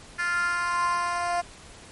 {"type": "tone with high-pass filter sweep", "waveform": "10% pulse", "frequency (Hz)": 349.2, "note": "F4", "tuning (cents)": 0, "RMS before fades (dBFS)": -26, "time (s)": [0.18, 1.42], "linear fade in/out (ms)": 20, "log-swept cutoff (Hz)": [1600, 720], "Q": 5.5, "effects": ["pink hiss -47 dBFS RMS until 1.91 s", "MP3 48 kbps"]}